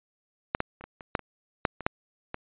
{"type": "clicks", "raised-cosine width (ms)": 0.5, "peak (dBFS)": [-9, -10, -30, -25, -27, -8, -27, -6, -22, -8, -18], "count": 11, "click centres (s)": [0.549, 0.604, 0.81, 0.84, 1.008, 1.152, 1.193, 1.652, 1.807, 1.865, 2.344], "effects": ["resampled to 8000 Hz"]}